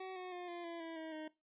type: tone with pitch steps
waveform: 25% pulse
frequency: 376.2 / 366.1 / 356.3 / 346.8 / 337.5 / 328.4 / 319.7 / 311.1 Hz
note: F#4 / F#4 / F4 / F4 / E4 / E4 / D#4 / D#4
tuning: +29 / -18 / +35 / -12 / +41 / -6 / +47 / 0 cents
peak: -40 dBFS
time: 0-1.28 s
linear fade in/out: 5 ms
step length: 160 ms
effects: noise-tail reverb RT60 0.2 s tail -18 dB re dry + resampled to 8000 Hz